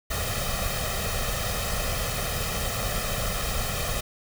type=noise with comb filter; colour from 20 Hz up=pink; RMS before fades=-28 dBFS; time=0.1-4.01 s; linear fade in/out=10 ms; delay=1.6 ms; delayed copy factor=+0.8; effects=none